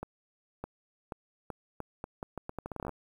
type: accelerating click train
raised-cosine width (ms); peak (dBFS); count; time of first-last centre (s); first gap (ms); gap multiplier
1; -23; 19; 0.03-2.893; 610; 0.79
effects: 9-bit